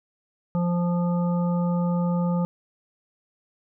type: harmonic tone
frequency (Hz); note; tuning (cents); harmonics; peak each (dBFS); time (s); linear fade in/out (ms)
174.61; F3; 0; 1 / 3 / 5 / 7; -21 / -31 / -35 / -38; 0.55-2.45; 0
effects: none